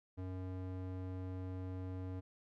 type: tone with band-pass filter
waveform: square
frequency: 92.5 Hz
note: F#2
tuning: in tune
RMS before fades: -43 dBFS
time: 0.17-2.21 s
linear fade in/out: 20 ms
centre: 230 Hz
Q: 0.55
effects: none